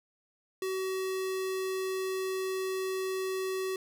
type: tone with notch filter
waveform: square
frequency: 378.2 Hz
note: F#4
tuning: 38 cents sharp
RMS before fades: -33 dBFS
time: 0.62-3.76 s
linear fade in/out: 2 ms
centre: 830 Hz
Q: 1.6
effects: none